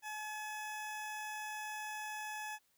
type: tone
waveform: 20% pulse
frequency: 853 Hz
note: G#5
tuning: 46 cents sharp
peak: -36 dBFS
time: 0.02-2.59 s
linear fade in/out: 50 ms
effects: white hiss -75 dBFS RMS until 2.77 s